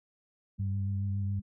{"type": "tone with pitch glide", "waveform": "sine", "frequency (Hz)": [195.4, 199.39], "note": ["G3", "G3"], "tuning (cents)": [-5, 30], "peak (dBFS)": -39, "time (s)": [0.58, 1.42], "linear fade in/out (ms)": 20, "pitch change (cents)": 35, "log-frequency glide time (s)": [0.7, 1.12]}
{"type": "tone with vibrato", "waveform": "sine", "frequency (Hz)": 98, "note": "G2", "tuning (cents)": 0, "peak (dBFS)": -29, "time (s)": [0.59, 1.4], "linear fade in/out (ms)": 10, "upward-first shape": "sine", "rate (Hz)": 7.2, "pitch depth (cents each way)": 30}
{"effects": []}